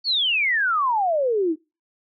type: exponential sweep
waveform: sine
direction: down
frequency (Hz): 4584 to 300.2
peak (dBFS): -18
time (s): 0.04-1.56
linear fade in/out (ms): 50
effects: noise-tail reverb RT60 0.3 s tail -26 dB re dry